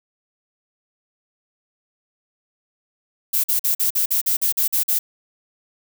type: noise bursts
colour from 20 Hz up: violet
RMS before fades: -19 dBFS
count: 11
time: 3.33-4.99 s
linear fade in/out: 10 ms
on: 110 ms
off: 45 ms
effects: none